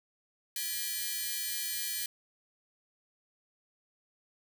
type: tone cluster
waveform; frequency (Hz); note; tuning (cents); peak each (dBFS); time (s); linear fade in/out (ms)
5% pulse; 1696 / 1931 / 2380 / 3069 / 4276; G#6 / B6 / D7 / G7 / C8; +36 / -39 / +22 / -37 / +37; -31; 0.56-2.06; 2
effects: 9-bit